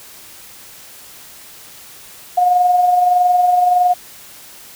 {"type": "tone with amplitude modulation", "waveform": "sine", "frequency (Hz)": 719, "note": "F#5", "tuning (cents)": -50, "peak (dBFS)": -8, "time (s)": [2.37, 3.94], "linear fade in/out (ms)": 10, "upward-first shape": "sine", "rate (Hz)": 21.6, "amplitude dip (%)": 40, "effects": ["white hiss -39 dBFS RMS until 4.75 s"]}